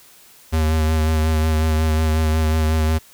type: tone with vibrato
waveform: square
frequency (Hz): 78.7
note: D#2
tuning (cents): +20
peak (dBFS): -16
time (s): 0.52-2.99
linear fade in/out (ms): 20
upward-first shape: sine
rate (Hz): 5.5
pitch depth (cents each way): 25
effects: white hiss -48 dBFS RMS until 3.13 s